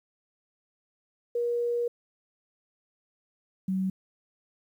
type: tone pair in turn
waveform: sine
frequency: 476.7 / 189.18 Hz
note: A#4 / F#3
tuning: +39 / +39 cents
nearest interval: octave + major third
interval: 1600 cents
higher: first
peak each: -25 dBFS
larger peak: neither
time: 1.35-1.88 / 3.68-3.9 s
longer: first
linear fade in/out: 5 ms
effects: 10-bit